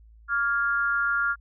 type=tone with amplitude modulation; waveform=sine; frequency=1400 Hz; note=F6; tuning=4 cents sharp; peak=-18 dBFS; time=0.28-1.36 s; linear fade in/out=50 ms; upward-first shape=sine; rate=253 Hz; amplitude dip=80%; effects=added 55 Hz sine -49 dBFS peak until 1.4 s